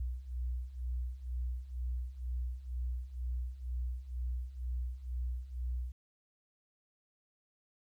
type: beating tone pair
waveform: sine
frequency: 60.4 / 62.5 Hz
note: B1 / B1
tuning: -38 / +21 cents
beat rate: 2.1 Hz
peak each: -39 / -36 dBFS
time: 0-5.92 s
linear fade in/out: 5 ms
effects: tanh soft clip ceiling -29 dBFS + 12-bit